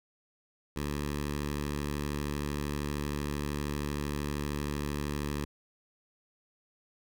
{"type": "tone with notch filter", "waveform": "10% pulse", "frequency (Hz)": 72.9, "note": "D2", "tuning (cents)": -12, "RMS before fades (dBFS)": -34, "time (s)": [0.76, 5.45], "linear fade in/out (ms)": 5, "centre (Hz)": 630, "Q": 1.8, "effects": []}